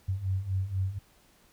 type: beating tone pair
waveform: sine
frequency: 92.5 / 96.6 Hz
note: F#2 / G2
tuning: 0 / -25 cents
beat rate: 4.1 Hz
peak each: -33 / -29 dBFS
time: 0.08-0.99 s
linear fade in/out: 10 ms
effects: pink hiss -62 dBFS RMS until 1.52 s